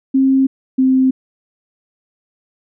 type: tone pair in turn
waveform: sine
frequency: 267 / 261.2 Hz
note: C4 / C4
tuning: +35 / -3 cents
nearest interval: unison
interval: 38 cents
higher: first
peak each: -9 dBFS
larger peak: neither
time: 0.14-0.47 / 0.78-1.11 s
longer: neither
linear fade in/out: 10 ms
effects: none